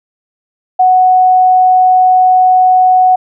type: tone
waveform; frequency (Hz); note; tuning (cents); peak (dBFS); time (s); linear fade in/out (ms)
sine; 740; F#5; 0; -4; 0.79-3.16; 10
effects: none